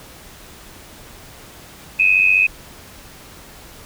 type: tone pair together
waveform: sine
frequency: 2489 / 2584 Hz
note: D#7 / E7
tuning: 0 / -35 cents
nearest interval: minor second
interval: 65 cents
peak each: -14 dBFS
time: 1.99-2.47 s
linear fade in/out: 10 ms
effects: pink hiss -41 dBFS RMS until 3.85 s